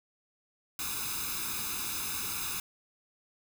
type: noise with comb filter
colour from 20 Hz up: white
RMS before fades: -35 dBFS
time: 0.79-2.6 s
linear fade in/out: 2 ms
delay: 0.79 ms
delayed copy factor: +1
effects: none